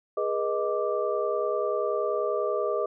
sine tone cluster, 414.2 / 484.5 / 623 / 1173 Hz, G#4 / B4 / D#5 / D6, -5 / -33 / +2 / -2 cents, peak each -29 / -30 / -29 / -33 dBFS, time 0.17-2.86 s, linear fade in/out 5 ms, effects none

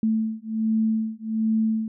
sine beating tone pair, 220 / 221.3 Hz, A3 / A3, 0 / +10 cents, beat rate 1.3 Hz, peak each -24 / -24 dBFS, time 0.03-1.88 s, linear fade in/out 2 ms, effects none

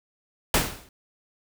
pink noise with exponential decay, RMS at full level -17 dBFS, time 0.54-0.89 s, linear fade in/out 2 ms, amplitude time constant 75 ms, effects none

